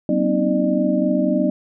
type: tone cluster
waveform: sine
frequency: 189.6 / 242.3 / 265.8 / 310.9 / 602 Hz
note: F#3 / B3 / C4 / D#4 / D5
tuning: +43 / -33 / +27 / -1 / +43 cents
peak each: -22 dBFS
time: 0.09-1.5 s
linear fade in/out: 2 ms
effects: none